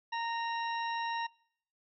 harmonic tone with a mistuned harmonic, 926 Hz, A#5, 12 cents flat, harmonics 1 / 2 / 3 / 4 / 6, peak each -34 / -40 / -44 / -46 / -50 dBFS, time 0.12-1.27 s, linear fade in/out 10 ms, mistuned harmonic 4, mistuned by +64 cents, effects noise-tail reverb RT60 0.7 s tail -26 dB re dry

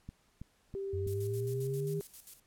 click train, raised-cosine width 5 ms, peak -31 dBFS, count 4, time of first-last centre 0.09-1.067 s, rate 3.07 Hz
sine tone with pitch glide, 392 to 402.8 Hz, G4 to G4, 0 to +47 cents, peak -35 dBFS, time 0.75-2.01 s, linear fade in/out 0 ms, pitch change +47 cents, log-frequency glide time 0.86-1.68 s
sine exponential sweep, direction up, 89.9 to 159.2 Hz, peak -34 dBFS, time 0.93-2 s, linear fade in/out 5 ms
violet noise with tremolo, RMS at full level -45 dBFS, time 1.07-2.4 s, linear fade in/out 5 ms, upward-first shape square, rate 7.5 Hz, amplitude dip 70%
effects pink hiss -70 dBFS RMS until 2.46 s + low-pass 12000 Hz 12 dB/octave

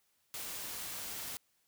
white noise, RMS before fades -42 dBFS, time 0.34-1.37 s, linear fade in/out 0 ms, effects white hiss -75 dBFS RMS until 1.67 s

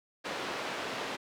pink band-pass noise, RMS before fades -37 dBFS, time 0.24-1.17 s, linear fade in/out 20 ms, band 330 to 3700 Hz, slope 12 dB/octave, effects none

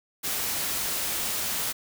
white noise, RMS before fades -29 dBFS, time 0.23-1.73 s, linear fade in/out 20 ms, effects none

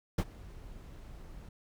brown noise with ADSR envelope, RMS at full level -24 dBFS, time 0.18-1.49 s, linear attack 7 ms, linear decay 52 ms, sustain -24 dB, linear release 5 ms, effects none

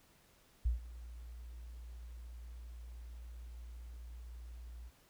sine tone with ADSR envelope, 58.8 Hz, A#1, 16 cents sharp, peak -27 dBFS, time 0.65-4.91 s, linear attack 9 ms, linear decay 130 ms, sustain -19 dB, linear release 41 ms, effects pink hiss -67 dBFS RMS until 5.09 s

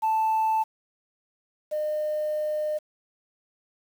sine tone pair in turn, 880 / 608.1 Hz, A5 / D#5, 0 / -40 cents, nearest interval tritone, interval 640 cents, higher first, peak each -19 / -24 dBFS, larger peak first, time 0.02-0.64 / 1.71-2.79 s, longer second, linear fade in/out 20 ms, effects tanh soft clip ceiling -18 dBFS + 8-bit

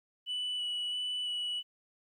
sine tone with vibrato, 2960 Hz, F#7, in tune, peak -30 dBFS, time 0.26-1.63 s, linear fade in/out 50 ms, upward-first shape square, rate 1.5 Hz, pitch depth 10 cents each way, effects tanh soft clip ceiling -31 dBFS + 12-bit

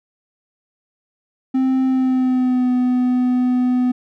triangle tone with pitch glide, 261.6 to 250.2 Hz, C4 to B3, 0 to +23 cents, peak -12 dBFS, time 1.54-3.92 s, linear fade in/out 10 ms, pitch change -77 cents, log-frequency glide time 1.86-2.7 s, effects none

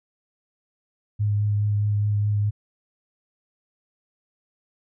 sine tone with vibrato, 103.83 Hz, G#2, in tune, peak -19 dBFS, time 1.19-2.51 s, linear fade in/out 20 ms, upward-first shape triangle, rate 4.8 Hz, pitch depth 16 cents each way, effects none

